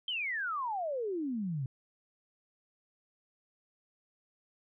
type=exponential sweep; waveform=sine; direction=down; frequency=3194 to 125.1 Hz; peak=-32 dBFS; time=0.08-1.66 s; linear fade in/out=2 ms; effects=none